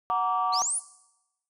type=chord; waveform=sine; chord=Gb augmented; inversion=none; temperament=equal with one note detuned; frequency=740 / 932.3 / 1159.8 Hz; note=Gb5 / Bb5 / D6; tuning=0 / 0 / -22 cents; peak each=-27 / -29 / -25 dBFS; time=0.1-0.62 s; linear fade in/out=0 ms
type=linear sweep; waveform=sine; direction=up; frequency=3951 to 10260 Hz; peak=-25 dBFS; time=0.52-0.8 s; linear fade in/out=20 ms
effects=noise-tail reverb RT60 0.9 s tail -18 dB re dry + tanh soft clip ceiling -16 dBFS